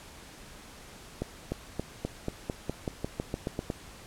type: accelerating click train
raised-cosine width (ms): 2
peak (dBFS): -17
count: 14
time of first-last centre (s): 1.22-3.702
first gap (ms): 300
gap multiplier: 0.92
effects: pink hiss -49 dBFS RMS until 4.06 s + low-pass 11000 Hz 12 dB/octave